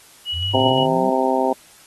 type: tone with tremolo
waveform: sine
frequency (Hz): 2926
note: F#7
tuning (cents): -20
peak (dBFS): -21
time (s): 0.25-0.87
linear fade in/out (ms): 50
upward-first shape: square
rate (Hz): 5.7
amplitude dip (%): 35
type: exponential sweep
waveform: sine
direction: up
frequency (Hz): 78.5 to 205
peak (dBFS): -24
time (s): 0.32-1.11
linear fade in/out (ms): 50
type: harmonic tone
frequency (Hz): 130.81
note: C3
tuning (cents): 0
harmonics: 2 / 3 / 4 / 5 / 6 / 7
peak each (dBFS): -23 / -23 / -23 / -23 / -23 / -23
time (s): 0.54-1.53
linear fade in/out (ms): 5
effects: white hiss -48 dBFS RMS until 1.86 s + AAC 32 kbps